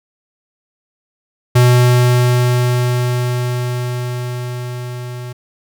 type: tone with level ramp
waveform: square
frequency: 123.47 Hz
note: B2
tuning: in tune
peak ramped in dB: -7 to -26 dBFS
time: 1.55-5.33 s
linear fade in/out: 10 ms
effects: none